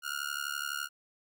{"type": "tone with amplitude modulation", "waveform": "sawtooth", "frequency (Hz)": 1422, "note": "F6", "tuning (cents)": 31, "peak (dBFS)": -26, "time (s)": [0.02, 0.89], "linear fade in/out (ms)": 50, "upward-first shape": "sine", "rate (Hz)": 71.9, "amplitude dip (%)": 100, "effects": []}